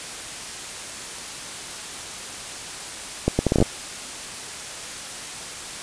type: accelerating click train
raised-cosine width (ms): 2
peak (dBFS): -4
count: 9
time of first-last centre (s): 3.28-3.626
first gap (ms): 110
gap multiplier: 0.7
effects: white hiss -34 dBFS RMS until 5.82 s + resampled to 22050 Hz